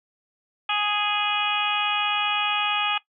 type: harmonic tone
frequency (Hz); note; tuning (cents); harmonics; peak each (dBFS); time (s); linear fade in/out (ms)
415.3; G#4; 0; 2 / 3 / 4 / 5 / 6 / 7 / 8; -28 / -28 / -34 / -38 / -27 / -30 / -31; 0.69-2.98; 5
effects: noise-tail reverb RT60 0.1 s tail -17 dB re dry